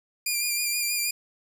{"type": "tone with vibrato", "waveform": "10% pulse", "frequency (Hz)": 2401, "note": "D7", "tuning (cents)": 38, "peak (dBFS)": -16, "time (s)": [0.26, 1.11], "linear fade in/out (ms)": 5, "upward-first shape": "sine", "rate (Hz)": 6.3, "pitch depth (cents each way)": 29, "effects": []}